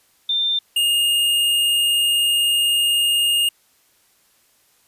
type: tone pair in turn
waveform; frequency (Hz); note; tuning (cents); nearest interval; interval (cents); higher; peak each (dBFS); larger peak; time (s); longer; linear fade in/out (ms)
sine / square; 3590 / 2836; A7 / F7; +34 / +26; major third; 408; first; -17 / -16; second; 0.29-0.59 / 0.76-3.49; second; 5
effects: white hiss -59 dBFS RMS until 4.87 s + resampled to 32000 Hz